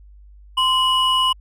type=tone pair together; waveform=triangle; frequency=1036 / 2930 Hz; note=C6 / F#7; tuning=-17 / -18 cents; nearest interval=octave + tritone; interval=1799 cents; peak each=-16 dBFS; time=0.57-1.33 s; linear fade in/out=10 ms; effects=added 50 Hz sine -42 dBFS peak until 1.4 s